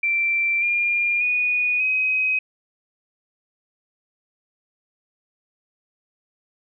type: tone with pitch steps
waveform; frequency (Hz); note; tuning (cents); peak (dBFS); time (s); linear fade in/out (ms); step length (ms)
sine; 2349 / 2407 / 2466 / 2526; D7 / D7 / D#7 / D#7; 0 / +42 / -16 / +26; -18; 0.03-2.39; 5; 590
effects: none